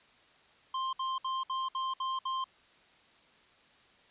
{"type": "tone bursts", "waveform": "square", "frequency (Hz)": 1051, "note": "C6", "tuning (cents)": 7, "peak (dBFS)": -32, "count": 7, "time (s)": [0.74, 2.442], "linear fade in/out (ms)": 5, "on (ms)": 190, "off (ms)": 62, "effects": ["white hiss -62 dBFS RMS until 4.1 s", "resampled to 8000 Hz"]}